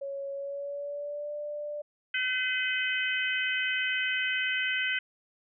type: tone with pitch glide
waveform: sine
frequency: 554.4 to 590.8 Hz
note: C#5 to D5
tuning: 0 to +10 cents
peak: -33 dBFS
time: 0.01-1.82 s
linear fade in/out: 10 ms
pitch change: +110 cents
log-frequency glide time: 0.32-1.32 s
type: harmonic tone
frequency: 509 Hz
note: C5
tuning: 48 cents flat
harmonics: 3 / 4 / 5 / 6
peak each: -31 / -32 / -33 / -34 dBFS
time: 2.14-4.99 s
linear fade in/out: 5 ms
effects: none